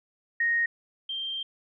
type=tone pair in turn; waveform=sine; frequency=1864.7 / 3164 Hz; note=A#6 / G7; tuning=0 / +15 cents; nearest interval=major sixth; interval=915 cents; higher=second; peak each=-22 / -30 dBFS; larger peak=first; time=0.4-0.66 / 1.09-1.43 s; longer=second; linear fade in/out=5 ms; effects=none